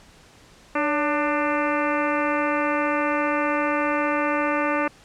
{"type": "harmonic tone with a mistuned harmonic", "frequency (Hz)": 297.5, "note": "D4", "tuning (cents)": 22, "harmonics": [1, 2, 3, 4, 5, 6, 7, 8, 9], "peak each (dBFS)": [-26, -26, -29, -27, -31, -32, -33, -35, -36], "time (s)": [0.75, 4.88], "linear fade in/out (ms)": 5, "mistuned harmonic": 2, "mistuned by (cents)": -62, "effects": ["pink hiss -51 dBFS RMS until 5.04 s", "low-pass 8000 Hz 12 dB/octave"]}